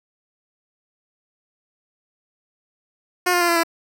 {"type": "tone with pitch steps", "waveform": "10% pulse", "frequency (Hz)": [359.4, 352.8, 346.4, 340, 333.8], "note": ["F4", "F4", "F4", "F4", "E4"], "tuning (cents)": [50, 18, -14, -46, 22], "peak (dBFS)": -8, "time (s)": [3.26, 3.635], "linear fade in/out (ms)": 10, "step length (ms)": 75, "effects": []}